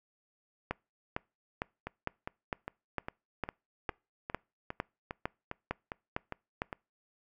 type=two click trains; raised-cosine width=0.5 ms; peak=-17 / -22 dBFS; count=14 / 13; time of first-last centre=0.71-6.619 / 1.87-6.728 s; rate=2.2 / 2.47 Hz; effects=noise-tail reverb RT60 0.3 s tail -26 dB re dry